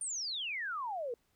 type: exponential sweep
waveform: sine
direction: down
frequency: 9380 to 452.9 Hz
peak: -35 dBFS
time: 0.01-1.14 s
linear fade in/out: 2 ms
effects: pink hiss -75 dBFS RMS until 1.35 s